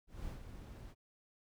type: noise with ADSR envelope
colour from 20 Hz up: brown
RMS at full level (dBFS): -43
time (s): 0.07-0.95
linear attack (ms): 200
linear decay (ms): 120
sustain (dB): -7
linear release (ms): 47
effects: none